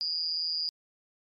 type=tone with amplitude modulation; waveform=sine; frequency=4849 Hz; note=D#8; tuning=45 cents flat; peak=-24 dBFS; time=0.01-0.69 s; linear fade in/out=0 ms; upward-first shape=sine; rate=164 Hz; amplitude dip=95%; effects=MP3 64 kbps